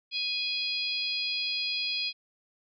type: harmonic tone with a mistuned harmonic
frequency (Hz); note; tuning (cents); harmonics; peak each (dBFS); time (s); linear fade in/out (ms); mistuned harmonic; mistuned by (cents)
830.6; G#5; 0; 3 / 4 / 5 / 6; -34 / -34 / -34 / -34; 0.11-2.13; 50; 6; -41
effects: none